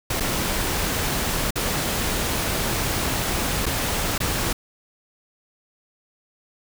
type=noise with dropouts; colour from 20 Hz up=pink; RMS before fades=-24 dBFS; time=0.1-4.53 s; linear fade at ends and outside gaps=5 ms; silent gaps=0.2-0.204 / 1.507-1.556 / 3.658-3.663 / 4.18-4.202 s; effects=none

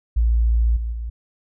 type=tone with level steps; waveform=sine; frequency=57.2 Hz; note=A#1; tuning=32 cents flat; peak=-14 / -22 / -25 dBFS; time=0.16-1.1 s; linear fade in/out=10 ms; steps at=0.76 / 0.92 s; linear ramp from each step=10 ms; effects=none

